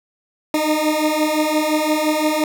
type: beating tone pair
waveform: 20% pulse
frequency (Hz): 303.1 / 308.9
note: D#4 / D#4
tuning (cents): -45 / -12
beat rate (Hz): 5.8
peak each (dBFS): -16 / -13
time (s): 0.54-2.44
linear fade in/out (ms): 2
effects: none